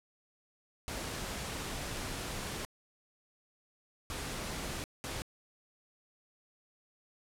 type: noise bursts at uneven times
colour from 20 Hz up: pink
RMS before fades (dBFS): -39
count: 3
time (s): 0.88-2.65 / 4.1-4.84 / 5.04-5.22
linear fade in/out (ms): 0
effects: low-pass 11000 Hz 12 dB/octave